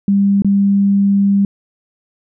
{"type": "tone with dropouts", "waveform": "sine", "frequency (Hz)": 199, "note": "G3", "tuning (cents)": 26, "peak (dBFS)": -9, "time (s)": [0.08, 1.45], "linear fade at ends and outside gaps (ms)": 2, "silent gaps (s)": [0.421, 0.446], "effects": []}